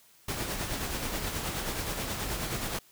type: noise with tremolo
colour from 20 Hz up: pink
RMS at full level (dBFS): -32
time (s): 0.28-2.79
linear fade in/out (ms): 5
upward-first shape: sine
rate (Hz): 9.4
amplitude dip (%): 40
effects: white hiss -60 dBFS RMS until 2.91 s